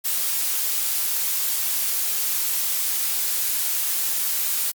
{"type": "noise", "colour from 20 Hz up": "blue", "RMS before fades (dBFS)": -23, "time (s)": [0.04, 4.72], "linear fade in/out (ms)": 20, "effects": ["Opus 48 kbps"]}